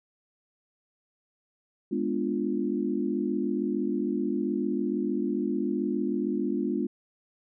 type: chord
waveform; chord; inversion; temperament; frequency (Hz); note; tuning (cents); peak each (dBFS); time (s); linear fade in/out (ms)
sine; G# diminished seventh; none; equal; 207.7 / 246.9 / 293.7 / 349.2; G#3 / B3 / D4 / F4; 0 / 0 / 0 / 0; -31; 1.91-6.87; 10
effects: none